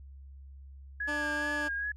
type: tone with vibrato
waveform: sine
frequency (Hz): 1661.2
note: G#6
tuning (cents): 0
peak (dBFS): -31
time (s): 1-1.92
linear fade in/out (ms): 5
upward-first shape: sine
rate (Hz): 2.4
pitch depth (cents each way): 42
type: tone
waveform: 15% pulse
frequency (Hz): 296.4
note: D4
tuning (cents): +16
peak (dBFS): -28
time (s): 1.07-1.69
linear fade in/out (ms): 20
effects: added 68 Hz sine -46 dBFS peak until 1.96 s + low-pass 9000 Hz 12 dB/octave